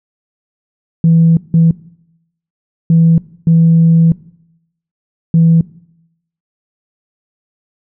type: tone bursts at uneven times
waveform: sine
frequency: 164.81 Hz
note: E3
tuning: in tune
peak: -4 dBFS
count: 5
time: 1.04-1.37 / 1.54-1.71 / 2.9-3.18 / 3.47-4.12 / 5.34-5.61 s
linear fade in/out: 2 ms
effects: noise-tail reverb RT60 0.8 s tail -20 dB re dry + tanh soft clip ceiling -1 dBFS